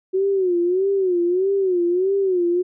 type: tone with vibrato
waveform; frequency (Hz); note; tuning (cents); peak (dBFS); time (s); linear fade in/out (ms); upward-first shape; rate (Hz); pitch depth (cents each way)
sine; 369.9; F#4; 0; -16; 0.13-2.63; 20; sine; 1.6; 120
effects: none